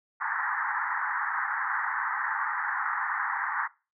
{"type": "band-pass noise", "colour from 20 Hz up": "white", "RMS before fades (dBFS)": -30, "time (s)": [0.2, 3.68], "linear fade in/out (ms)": 20, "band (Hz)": [820, 1900], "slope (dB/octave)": 96, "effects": ["noise-tail reverb RT60 0.3 s tail -21 dB re dry"]}